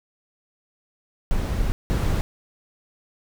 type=noise bursts at uneven times; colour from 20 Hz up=brown; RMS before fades=-22 dBFS; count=2; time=1.31-1.72 / 1.9-2.21 s; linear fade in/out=0 ms; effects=none